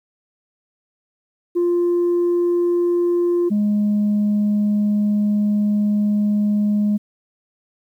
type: tone pair in turn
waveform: sine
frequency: 348.9 / 207.9 Hz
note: F4 / G#3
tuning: -2 / +2 cents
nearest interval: major sixth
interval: 896 cents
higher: first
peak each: -13 dBFS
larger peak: neither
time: 1.55-3.5 / 3.5-6.98 s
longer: second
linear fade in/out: 20 ms
effects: tanh soft clip ceiling -13 dBFS + 9-bit